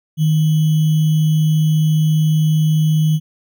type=tone with sample-and-hold; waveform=sine; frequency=155.8 Hz; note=D#3; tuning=3 cents sharp; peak=-11 dBFS; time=0.17-3.2 s; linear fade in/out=50 ms; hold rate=3150 Hz; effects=none